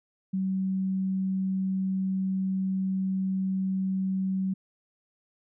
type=tone; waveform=sine; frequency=190 Hz; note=F#3; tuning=46 cents sharp; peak=-25 dBFS; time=0.33-4.54 s; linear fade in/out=10 ms; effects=none